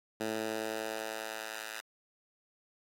10% pulse tone with high-pass filter sweep, 110 Hz, A2, in tune, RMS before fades -38 dBFS, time 0.2-1.81 s, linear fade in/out 10 ms, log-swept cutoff 240 to 1400 Hz, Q 0.86, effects AAC 64 kbps

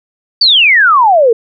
sine exponential sweep, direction down, 4699 to 437.1 Hz, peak -4 dBFS, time 0.41-1.33 s, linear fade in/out 5 ms, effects none

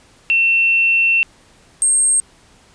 sine tone pair in turn, 2700 / 8481 Hz, E7 / C9, +41 / +22 cents, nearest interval octave + minor sixth, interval 1981 cents, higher second, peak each -11 / -11 dBFS, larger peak neither, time 0.3-1.23 / 1.82-2.2 s, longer first, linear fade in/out 0 ms, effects pink hiss -50 dBFS RMS until 2.74 s + resampled to 22050 Hz

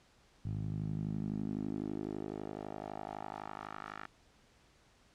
10% pulse tone with band-pass filter sweep, 51.91 Hz, G#1, in tune, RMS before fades -40 dBFS, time 0.45-4.06 s, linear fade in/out 5 ms, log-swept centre 110 to 1500 Hz, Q 2.2, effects pink hiss -66 dBFS RMS until 5.14 s + low-pass 7000 Hz 12 dB/octave

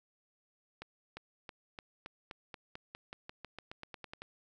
accelerating click train, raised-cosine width 0.3 ms, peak -28 dBFS, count 19, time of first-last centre 0.82-4.22 s, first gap 350 ms, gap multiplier 0.92, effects none

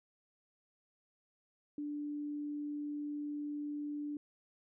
sine tone, 293.7 Hz, D4, in tune, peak -37 dBFS, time 1.78-4.17 s, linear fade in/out 2 ms, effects none

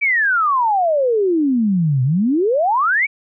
sine exponential two-way sweep, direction down then up, 2349 to 123.47 to 2349 Hz, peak -13 dBFS, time 0.01-3.07 s, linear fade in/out 20 ms, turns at 2.03 s, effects none

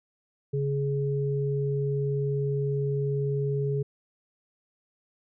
sine tone pair together, 139.6 / 418.7 Hz, C#3 / G#4, +13 / +14 cents, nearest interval octave + perfect fifth, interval 1901 cents, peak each -26 / -29 dBFS, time 0.53-3.83 s, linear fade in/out 10 ms, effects none

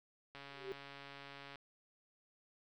click train, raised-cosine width 0.3 ms, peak -35 dBFS, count 170, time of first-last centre 0.35-1.557 s, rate 140 Hz
sine tone with exponential growth, 390.4 Hz, G4, 7 cents flat, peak -37 dBFS, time 0.47-0.72 s, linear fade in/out 0 ms, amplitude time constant 53 ms
effects none

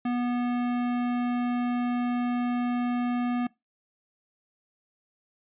sine tone with hard clipping, 243.9 Hz, B3, 21 cents flat, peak -27 dBFS, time 0.05-3.47 s, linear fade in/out 5 ms, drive 17 dB, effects noise-tail reverb RT60 0.2 s tail -22 dB re dry + resampled to 8000 Hz

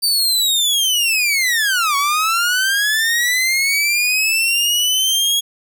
sawtooth linear two-way sweep, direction down then up, 4647 to 1106 to 3330 Hz, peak -11 dBFS, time 0.02-5.41 s, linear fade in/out 20 ms, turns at 1.96 s, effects none

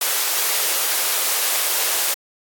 white high-pass noise, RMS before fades -20 dBFS, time 0.01-2.14 s, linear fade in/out 5 ms, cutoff 410 Hz, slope 24 dB/octave, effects AAC 64 kbps

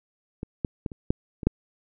clicks, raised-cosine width 3 ms, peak -19 / -12 / -15 / -26 / -8 / -21 / -6 dBFS, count 7, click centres 0.431 / 0.648 / 0.862 / 0.918 / 1.105 / 1.432 / 1.47 s, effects none

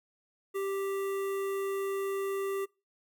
square tone with notch filter, 392 Hz, G4, in tune, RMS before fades -33 dBFS, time 0.54-2.66 s, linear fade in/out 20 ms, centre 4700 Hz, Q 0.76, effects noise-tail reverb RT60 0.3 s tail -25 dB re dry

